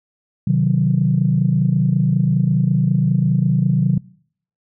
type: chord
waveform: sine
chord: C diminished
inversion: none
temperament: equal with one note detuned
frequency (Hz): 130.21 / 155.56 / 185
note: C3 / Eb3 / Gb3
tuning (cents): -8 / 0 / 0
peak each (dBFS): -17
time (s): 0.47-3.98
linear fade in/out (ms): 5
effects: noise-tail reverb RT60 0.6 s tail -23 dB re dry + tanh soft clip ceiling -4 dBFS